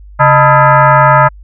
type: tone with frequency modulation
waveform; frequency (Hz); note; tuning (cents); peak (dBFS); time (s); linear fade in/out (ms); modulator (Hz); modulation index
sine; 138.59; C#3; 0; -3; 0.19-1.29; 20; 376; 3.8
effects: added 50 Hz sine -31 dBFS peak until 1.43 s